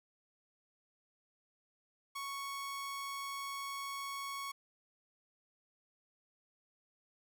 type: tone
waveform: sawtooth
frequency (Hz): 1108.7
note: C#6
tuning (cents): 0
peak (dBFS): -36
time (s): 2.15-4.52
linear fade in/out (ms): 10
effects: none